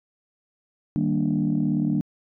sine chord, Eb major seventh, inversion none, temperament equal, 155.56 / 196 / 233.1 / 293.7 Hz, Eb3 / G3 / Bb3 / D4, 0 / 0 / 0 / 0 cents, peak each -25 dBFS, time 0.96-2.01 s, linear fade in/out 0 ms, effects tanh soft clip ceiling -13 dBFS

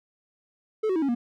triangle tone with pitch steps, 434.2 / 373.7 / 321.5 / 276.7 / 238.1 Hz, A4 / F#4 / E4 / C#4 / A#3, -23 / +17 / -43 / -3 / +37 cents, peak -20 dBFS, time 0.83-1.15 s, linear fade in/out 10 ms, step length 64 ms, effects none

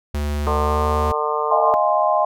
square tone with pitch glide, 73.42 to 76.45 Hz, D2 to D#2, 0 to -30 cents, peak -21 dBFS, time 0.14-1.12 s, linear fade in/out 5 ms, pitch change +70 cents, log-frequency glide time 0.57-0.86 s
harmonic tone, 150.4 Hz, D3, 42 cents sharp, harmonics 3 / 4 / 5 / 6 / 7 / 8, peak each -24 / -27 / -28 / -27 / -24 / -26 dBFS, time 0.47-1.74 s, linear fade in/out 0 ms
sine chord, F minor seventh, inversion third, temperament equal, 622.3 / 698.5 / 830.6 / 1046.5 Hz, Eb5 / F5 / Ab5 / C6, 0 / 0 / 0 / 0 cents, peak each -19 / -21 / -21 / -20 dBFS, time 1.51-2.25 s, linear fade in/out 5 ms
effects none

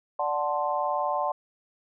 sine chord, D dominant seventh, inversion none, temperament equal, 587.3 / 740 / 880 / 1046.5 Hz, D5 / F#5 / A5 / C6, 0 / 0 / 0 / 0 cents, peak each -30 dBFS, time 0.19-1.32 s, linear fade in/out 5 ms, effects none

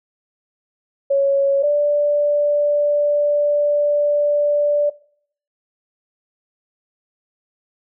sine tone pair in turn, 554.4 / 585.5 Hz, C#5 / D5, 0 / -5 cents, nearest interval minor second, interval 95 cents, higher second, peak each -13 dBFS, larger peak neither, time 1.1-1.63 / 1.63-4.9 s, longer second, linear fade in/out 10 ms, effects noise-tail reverb RT60 0.6 s tail -21 dB re dry

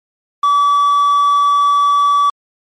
triangle tone with quantisation, 1148 Hz, D6, 40 cents flat, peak -7 dBFS, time 0.43-2.3 s, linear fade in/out 5 ms, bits 5, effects low-pass 6000 Hz 12 dB/octave + MP3 64 kbps

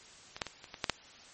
clicks, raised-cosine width 0.2 ms, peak -24 / -13 / -22 / -28 / -24 / -12 / -9 dBFS, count 7, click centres 0.365 / 0.418 / 0.467 / 0.642 / 0.742 / 0.842 / 0.897 s, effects white hiss -54 dBFS RMS until 1.33 s + MP3 32 kbps

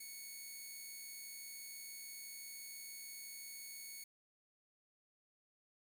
5% pulse tone, 2217 Hz, C#7, in tune, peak -38 dBFS, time 0-4.04 s, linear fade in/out 5 ms, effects 11-bit

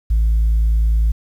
sine tone, 55 Hz, A1, in tune, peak -10 dBFS, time 0.1-1.12 s, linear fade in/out 10 ms, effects tanh soft clip ceiling -10 dBFS + 8-bit

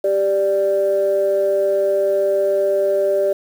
sine tone pair together, 393.1 / 589 Hz, G4 / D5, +5 / +5 cents, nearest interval perfect fifth, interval 700 cents, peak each -18 / -15 dBFS, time 0.04-3.33 s, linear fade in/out 5 ms, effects tanh soft clip ceiling -8 dBFS + 7-bit

